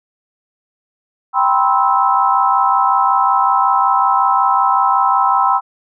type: chord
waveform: sine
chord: C major seventh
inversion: second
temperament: just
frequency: 784.9 / 981.1 / 1046.5 / 1308.1 Hz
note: G5 / B5 / C6 / E6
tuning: +2 / -12 / 0 / -14 cents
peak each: -16 dBFS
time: 1.33-5.61 s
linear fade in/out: 50 ms
effects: none